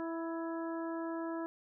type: harmonic tone with a mistuned harmonic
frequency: 329.6 Hz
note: E4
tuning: in tune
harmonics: 1 / 2 / 3 / 4 / 5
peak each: -37 / -43 / -45 / -49 / -51 dBFS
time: 0-1.46 s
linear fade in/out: 0 ms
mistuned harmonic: 5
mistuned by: +23 cents
effects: none